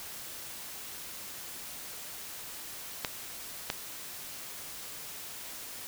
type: clicks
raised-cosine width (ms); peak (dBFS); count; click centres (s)
0.2; -12; 2; 3.048 / 3.701
effects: white hiss -43 dBFS RMS until 5.87 s